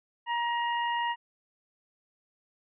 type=harmonic tone; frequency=946 Hz; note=A#5; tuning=25 cents sharp; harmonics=1 / 2 / 3; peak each=-28 / -34 / -38 dBFS; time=0.26-1.16 s; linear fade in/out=50 ms; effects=none